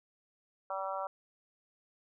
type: harmonic tone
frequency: 192.4 Hz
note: G3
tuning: 32 cents flat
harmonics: 3 / 4 / 5 / 6 / 7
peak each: -39 / -40 / -41 / -42 / -42 dBFS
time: 0.7-1.07 s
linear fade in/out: 2 ms
effects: none